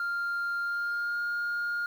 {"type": "tone with pitch glide", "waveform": "sine", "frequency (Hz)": [1397, 1417.3], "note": ["F6", "F6"], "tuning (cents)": [0, 25], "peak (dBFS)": -26, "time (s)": [0, 1.86], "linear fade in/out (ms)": 2, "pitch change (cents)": 25, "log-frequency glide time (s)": [0.62, 1.21], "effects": ["tanh soft clip ceiling -27 dBFS", "9-bit"]}